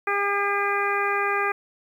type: harmonic tone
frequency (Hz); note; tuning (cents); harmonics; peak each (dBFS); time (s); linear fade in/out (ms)
403.1; G4; +48; 1 / 2 / 3 / 4 / 5 / 6; -28 / -29 / -26 / -28 / -30 / -31; 0.07-1.52; 5
effects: 9-bit